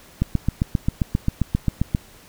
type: click train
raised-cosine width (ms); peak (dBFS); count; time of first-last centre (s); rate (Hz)
5; -6; 14; 0.22-1.949; 7.52
effects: pink hiss -48 dBFS RMS until 2.28 s